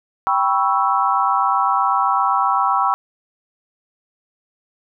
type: chord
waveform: sine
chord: C# half-diminished seventh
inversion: second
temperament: equal with one note detuned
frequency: 784 / 980.9 / 1108.7 / 1318.5 Hz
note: G5 / B5 / C#6 / E6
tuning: 0 / -12 / 0 / 0 cents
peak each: -20 dBFS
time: 0.27-2.94 s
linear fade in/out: 0 ms
effects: none